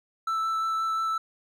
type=tone with vibrato; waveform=triangle; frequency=1322 Hz; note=E6; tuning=5 cents sharp; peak=-23 dBFS; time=0.27-1.18 s; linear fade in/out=5 ms; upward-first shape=sine; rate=5.7 Hz; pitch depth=8 cents each way; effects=none